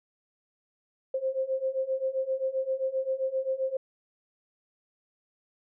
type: beating tone pair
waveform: sine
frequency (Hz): 523.3 / 530.9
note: C5 / C5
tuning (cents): 0 / +25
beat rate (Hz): 7.6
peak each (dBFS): -31 / -29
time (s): 1.14-3.77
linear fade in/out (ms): 5
effects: none